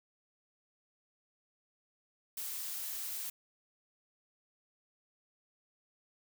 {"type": "noise", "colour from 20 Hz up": "blue", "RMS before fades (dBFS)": -40, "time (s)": [2.37, 3.3], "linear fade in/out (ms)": 5, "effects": []}